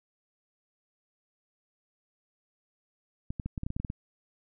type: clicks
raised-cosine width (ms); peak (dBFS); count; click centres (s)
5; -21; 11; 3.305 / 3.398 / 3.46 / 3.578 / 3.634 / 3.665 / 3.704 / 3.765 / 3.8 / 3.848 / 3.901
effects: none